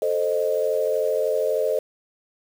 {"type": "chord", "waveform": "sine", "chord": "A diminished", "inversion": "none", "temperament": "equal with one note detuned", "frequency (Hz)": [440, 523.3, 616.2], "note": ["A4", "C5", "Eb5"], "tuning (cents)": [0, 0, -17], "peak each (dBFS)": -24, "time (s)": [0.02, 1.79], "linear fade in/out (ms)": 2, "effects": ["7-bit"]}